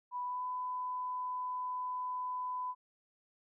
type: tone with pitch glide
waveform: sine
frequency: 987.8 to 1002.2 Hz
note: B5 to B5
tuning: 0 to +25 cents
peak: -35 dBFS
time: 0.11-2.75 s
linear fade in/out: 50 ms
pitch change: +25 cents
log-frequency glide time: 0.23-0.44 s
effects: none